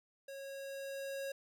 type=tone with level ramp; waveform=square; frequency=548 Hz; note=C#5; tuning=20 cents flat; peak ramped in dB=-46 to -39 dBFS; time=0.28-1.32 s; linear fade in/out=5 ms; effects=none